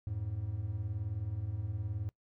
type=beating tone pair; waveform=triangle; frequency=87.31 / 106.31 Hz; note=F2 / G#2; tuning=0 / +41 cents; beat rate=19 Hz; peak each=-38 / -34 dBFS; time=0.07-2.09 s; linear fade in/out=0 ms; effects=noise-tail reverb RT60 0.1 s tail -21 dB re dry